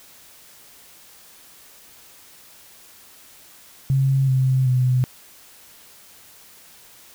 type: tone with pitch steps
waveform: sine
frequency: 134.9 / 130.83 / 126.89 Hz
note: C#3 / C3 / B2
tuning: -47 / 0 / +47 cents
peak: -15 dBFS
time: 3.9-5.04 s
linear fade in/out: 0 ms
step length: 380 ms
effects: white hiss -48 dBFS RMS until 7.14 s